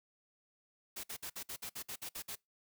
white noise bursts, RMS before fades -43 dBFS, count 11, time 0.96-2.356 s, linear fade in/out 10 ms, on 76 ms, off 56 ms, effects noise-tail reverb RT60 0.2 s tail -25 dB re dry

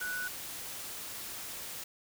sine tone in noise, 1480 Hz, F#6, in tune, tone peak -34 dBFS, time 0.01-0.28 s, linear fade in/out 5 ms, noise white, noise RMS -42 dBFS, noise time 0-1.84 s, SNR +5 dB, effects none

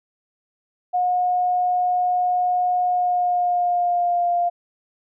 sine tone with pitch glide, 722 to 699.4 Hz, F#5 to F5, -43 to +2 cents, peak -17 dBFS, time 0.93-4.5 s, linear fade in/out 20 ms, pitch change -55 cents, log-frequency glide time 2.83-4.28 s, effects none

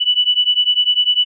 sine beating tone pair, 2960 / 2970 Hz, F#7 / F#7, 0 / +6 cents, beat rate 10 Hz, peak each -15 dBFS, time 0-1.25 s, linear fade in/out 20 ms, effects none

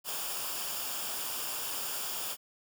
white noise with comb filter, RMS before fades -36 dBFS, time 0.04-2.37 s, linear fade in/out 50 ms, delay 0.49 ms, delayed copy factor -0.6, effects none

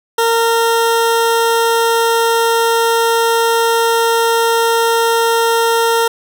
20% pulse tone, 460.1 Hz, A#4, 23 cents flat, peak -6 dBFS, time 0.18-6.08 s, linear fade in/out 5 ms, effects none

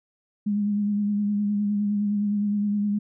sine tone with vibrato, 205.7 Hz, G#3, 16 cents flat, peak -21 dBFS, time 0.46-2.99 s, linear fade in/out 10 ms, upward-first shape sine, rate 9.7 Hz, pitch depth 28 cents each way, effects none

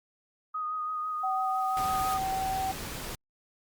sine tone with vibrato, 1244.5 Hz, D#6, in tune, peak -30 dBFS, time 0.54-2.18 s, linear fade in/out 10 ms, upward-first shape sine, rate 6 Hz, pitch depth 21 cents each way
white noise with exponential growth, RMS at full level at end -39 dBFS, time 0.76-2.14 s, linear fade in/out 1 ms, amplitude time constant 300 ms
sine tone with pitch glide, 760 to 764.8 Hz, F#5 to G5, +46 to -43 cents, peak -28 dBFS, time 1.23-2.72 s, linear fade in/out 10 ms, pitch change +11 cents, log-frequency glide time 1.54-2.22 s
pink noise, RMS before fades -38 dBFS, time 1.77-3.15 s, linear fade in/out 0 ms
effects Opus 48 kbps

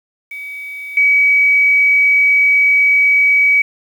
sine tone with level steps, 2272 Hz, C#7, 42 cents sharp, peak -25 / -8 dBFS, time 0.31-3.62 s, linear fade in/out 5 ms, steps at 0.97 s, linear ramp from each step 2 ms, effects 7-bit

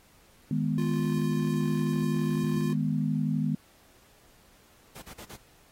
sine chord, G# minor, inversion second, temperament equal, 155.56 / 207.7 / 246.9 Hz, D#3 / G#3 / B3, 0 / 0 / 0 cents, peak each -28 / -30 / -30 dBFS, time 0.51-3.55 s, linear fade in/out 2 ms
square tone, 349.2 Hz, F4, in tune, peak -35 dBFS, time 0.78-2.73 s, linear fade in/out 2 ms
pink noise bursts, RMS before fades -45 dBFS, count 4, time 4.95-5.365 s, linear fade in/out 10 ms, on 73 ms, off 41 ms
effects pink hiss -60 dBFS RMS until 5.71 s + AAC 48 kbps

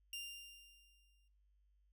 sawtooth tone with exponential decay, 2794 Hz, F7, in tune, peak -39 dBFS, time 0.13-1.28 s, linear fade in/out 2 ms, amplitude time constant 250 ms, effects noise-tail reverb RT60 0.7 s tail -23 dB re dry + added 50 Hz sine -70 dBFS peak until 1.92 s

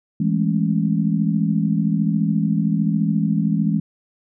sine chord, A major seventh, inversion second, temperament just, 165 / 206.2 / 220 / 275 Hz, E3 / G#3 / A3 / C#4, +2 / -12 / 0 / -14 cents, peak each -20 / -20 / -25 / -26 dBFS, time 0.2-3.8 s, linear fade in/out 5 ms, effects none

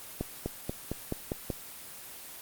accelerating click train, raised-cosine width 2 ms, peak -17 dBFS, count 7, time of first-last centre 0.21-1.502 s, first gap 250 ms, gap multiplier 0.94, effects white hiss -45 dBFS RMS until 2.41 s + Opus 24 kbps

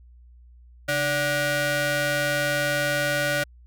sawtooth ring-modulated tone, 440 Hz, A4, in tune, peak -15 dBFS, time 0.88-3.44 s, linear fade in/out 10 ms, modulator 1020 Hz, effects added 60 Hz sine -47 dBFS peak until 3.66 s

